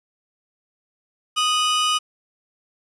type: tone pair together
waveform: 40% pulse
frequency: 1242.9 / 2960 Hz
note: D#6 / F#7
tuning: -2 / 0 cents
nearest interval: octave + minor third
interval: 1502 cents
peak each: -20 dBFS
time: 1.36-1.99 s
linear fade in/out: 20 ms
effects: resampled to 24000 Hz + 8-bit